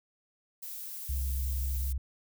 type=noise; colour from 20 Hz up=violet; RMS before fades=-41 dBFS; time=0.62-1.93 s; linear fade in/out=10 ms
type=tone with pitch glide; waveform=sine; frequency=67 to 66.08 Hz; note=C2 to C2; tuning=+42 to +18 cents; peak=-29 dBFS; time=1.09-1.98 s; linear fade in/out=5 ms; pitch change=-24 cents; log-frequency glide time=1.28-1.5 s
effects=none